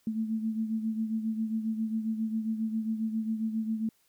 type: beating tone pair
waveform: sine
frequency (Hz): 220 / 227.4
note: A3 / A#3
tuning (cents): 0 / -43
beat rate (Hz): 7.4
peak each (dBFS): -29 / -36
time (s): 0.07-3.89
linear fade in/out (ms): 2
effects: white hiss -69 dBFS RMS until 4.08 s